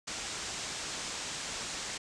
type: low-pass noise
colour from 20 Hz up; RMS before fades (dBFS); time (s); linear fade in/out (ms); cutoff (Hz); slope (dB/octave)
white; -39; 0.07-1.98; 10; 8100; 48
effects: none